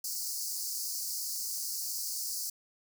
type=high-pass noise; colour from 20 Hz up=pink; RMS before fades=-36 dBFS; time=0.04-2.5 s; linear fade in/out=5 ms; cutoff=4500 Hz; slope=96 dB/octave; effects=none